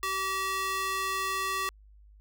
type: tone with high-pass filter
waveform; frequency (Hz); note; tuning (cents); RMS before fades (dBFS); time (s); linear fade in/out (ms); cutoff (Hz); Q
square; 383; G4; -40; -31; 0.03-1.69; 0; 1100; 1.2
effects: added 51 Hz sine -52 dBFS peak until 2.2 s